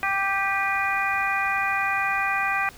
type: harmonic tone with a mistuned harmonic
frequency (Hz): 392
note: G4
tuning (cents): 0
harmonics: 2 / 3 / 4 / 5 / 6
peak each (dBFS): -28 / -28 / -28 / -28 / -28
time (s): 0.03-2.69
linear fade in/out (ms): 0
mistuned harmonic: 6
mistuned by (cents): +60
effects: pink hiss -47 dBFS RMS until 2.77 s